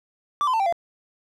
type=tone with pitch steps; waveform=triangle; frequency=1166 / 1020.9 / 893.9 / 782.7 / 685.3 Hz; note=D6 / C6 / A5 / G5 / F5; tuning=-13 / -43 / +27 / -3 / -33 cents; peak=-17 dBFS; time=0.41-0.725 s; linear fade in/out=0 ms; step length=63 ms; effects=none